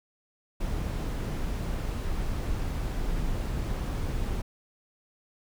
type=noise; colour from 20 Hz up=brown; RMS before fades=-30 dBFS; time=0.6-4.42 s; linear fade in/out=10 ms; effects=none